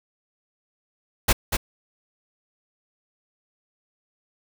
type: noise with echo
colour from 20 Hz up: pink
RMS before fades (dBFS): -17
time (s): 1.28-1.33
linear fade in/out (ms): 10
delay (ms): 240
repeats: 1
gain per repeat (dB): -6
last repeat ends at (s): 1.57
effects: none